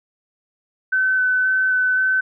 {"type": "tone with vibrato", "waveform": "sine", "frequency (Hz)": 1517, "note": "F#6", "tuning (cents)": 43, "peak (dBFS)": -15, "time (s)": [0.92, 2.21], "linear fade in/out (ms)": 10, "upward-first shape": "square", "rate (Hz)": 1.9, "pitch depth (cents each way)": 9, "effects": []}